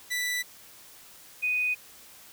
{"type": "tone pair in turn", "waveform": ["sawtooth", "sine"], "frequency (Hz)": [1975.5, 2489], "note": ["B6", "D#7"], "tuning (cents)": [0, 0], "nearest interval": "major third", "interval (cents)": 400, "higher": "second", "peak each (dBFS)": -24, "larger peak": "neither", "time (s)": [[0.1, 0.43], [1.42, 1.75]], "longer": "neither", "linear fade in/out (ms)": 20, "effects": ["white hiss -51 dBFS RMS until 2.32 s"]}